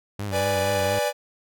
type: tone with vibrato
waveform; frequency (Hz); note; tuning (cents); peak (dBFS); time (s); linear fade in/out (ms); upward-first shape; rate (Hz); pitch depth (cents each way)
sawtooth; 98; G2; 0; -24; 0.19-0.99; 5; triangle; 4.3; 110
type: chord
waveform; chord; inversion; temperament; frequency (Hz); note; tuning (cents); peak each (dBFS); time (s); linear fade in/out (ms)
45% pulse; G# diminished; first; equal; 493.9 / 587.3 / 830.6; B4 / D5 / G#5; 0 / 0 / 0; -28 / -24 / -28; 0.31-1.13; 50
effects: none